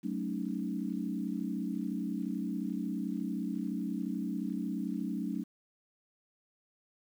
sine chord, D# half-diminished seventh, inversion first, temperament equal with one note detuned, 188.34 / 220 / 277.2 / 311.1 Hz, F#3 / A3 / C#4 / D#4, +31 / 0 / 0 / 0 cents, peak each -37 / -37 / -38 / -40 dBFS, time 0.03-5.44 s, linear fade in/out 20 ms, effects 10-bit

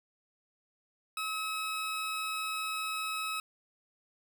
20% pulse tone, 1285 Hz, E6, 45 cents flat, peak -28 dBFS, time 1.17-3.4 s, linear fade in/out 2 ms, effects none

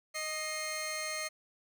15% pulse tone pair together, 622.3 / 2121 Hz, D#5 / C7, 0 / +23 cents, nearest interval octave + major sixth, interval 2123 cents, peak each -32 / -31 dBFS, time 0.14-1.29 s, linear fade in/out 20 ms, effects none

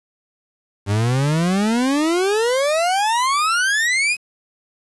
40% pulse exponential sweep, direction up, 97.4 to 2568 Hz, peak -15 dBFS, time 0.86-4.17 s, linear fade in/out 50 ms, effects resampled to 24000 Hz + 7-bit

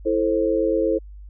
sine chord, A minor, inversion second, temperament just, 330 / 440 / 528 Hz, E4 / A4 / C5, +2 / 0 / +16 cents, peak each -22 dBFS, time 0.05-0.99 s, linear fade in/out 20 ms, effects added 50 Hz sine -37 dBFS peak until 1.29 s

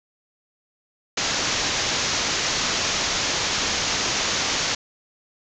white low-pass noise, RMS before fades -24 dBFS, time 1.17-4.75 s, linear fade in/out 5 ms, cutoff 6900 Hz, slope 96 dB/octave, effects none

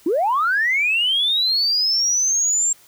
sine linear sweep, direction up, 293 to 7459 Hz, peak -15 dBFS, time 0.06-2.73 s, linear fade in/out 5 ms, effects tanh soft clip ceiling -11 dBFS + white hiss -51 dBFS RMS until 2.87 s

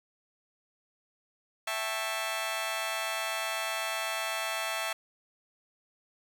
15% pulse chord, A dominant seventh, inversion second, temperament just, 660 / 792 / 880 / 1100 Hz, E5 / G5 / A5 / C#6, +2 / +18 / 0 / -14 cents, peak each -28 / -34 / -32 / -33 dBFS, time 1.67-4.93 s, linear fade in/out 5 ms, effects none

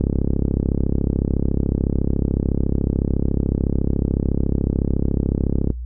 click train, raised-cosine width 3 ms, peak -6 dBFS, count 194, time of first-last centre 0.01-5.703 s, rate 33.9 Hz, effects noise-tail reverb RT60 0.1 s tail -19 dB re dry + added 60 Hz sine -26 dBFS peak until 5.85 s

